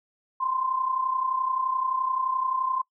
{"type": "tone pair together", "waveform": "sine", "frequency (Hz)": [1014.9, 1046.5], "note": ["B5", "C6"], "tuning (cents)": [47, 0], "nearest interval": "minor second", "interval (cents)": 53, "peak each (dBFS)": [-31, -25], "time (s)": [0.4, 2.82], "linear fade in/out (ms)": 10, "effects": ["noise-tail reverb RT60 0.1 s tail -21 dB re dry"]}